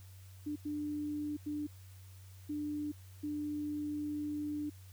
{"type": "tone bursts at uneven times", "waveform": "sine", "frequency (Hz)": 296.9, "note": "D4", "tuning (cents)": 19, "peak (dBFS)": -35, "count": 5, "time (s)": [[0.46, 0.56], [0.65, 1.37], [1.46, 1.67], [2.49, 2.92], [3.23, 4.7]], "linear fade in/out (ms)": 10, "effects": ["added 94 Hz sine -51 dBFS peak until 4.92 s", "white hiss -63 dBFS RMS until 4.92 s"]}